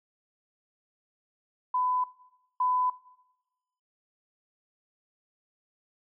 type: tone pair in turn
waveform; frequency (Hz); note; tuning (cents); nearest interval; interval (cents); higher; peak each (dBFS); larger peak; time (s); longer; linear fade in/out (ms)
sine; 1003 / 1003; B5 / B5; +26 / +26; unison; 0; neither; -24 / -23; second; 1.74-2.04 / 2.6-2.9; neither; 5
effects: noise-tail reverb RT60 1.0 s tail -20 dB re dry